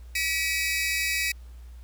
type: tone cluster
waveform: sawtooth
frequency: 1942 / 2294 / 2545 Hz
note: B6 / D7 / D#7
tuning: -30 / -41 / +39 cents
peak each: -26 dBFS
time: 0.15-1.32 s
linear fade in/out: 5 ms
effects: added 60 Hz sine -41 dBFS peak until 1.83 s + pink hiss -61 dBFS RMS until 1.83 s